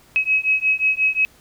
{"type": "beating tone pair", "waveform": "sine", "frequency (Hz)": [2553, 2558.6], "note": ["D#7", "D#7"], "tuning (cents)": [44, 48], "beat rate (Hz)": 5.6, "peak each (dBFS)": -19, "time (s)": [0.16, 1.25], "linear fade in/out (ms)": 0, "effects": ["pink hiss -52 dBFS RMS until 1.4 s"]}